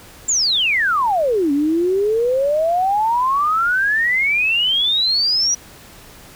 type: exponential two-way sweep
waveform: sine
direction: down then up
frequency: 7459 to 277.2 to 5880 Hz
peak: -14 dBFS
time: 0.28-5.55 s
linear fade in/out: 10 ms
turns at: 1.52 s
effects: pink hiss -42 dBFS RMS until 6.35 s